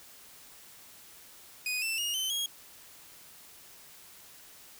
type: tone with pitch steps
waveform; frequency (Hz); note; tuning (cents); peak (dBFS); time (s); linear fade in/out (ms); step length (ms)
sawtooth; 2489 / 2668 / 2859 / 3064 / 3284; D#7 / E7 / F7 / G7 / G#7; 0 / +20 / +40 / -40 / -20; -27; 1.66-2.46; 2; 160
effects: white hiss -53 dBFS RMS until 4.79 s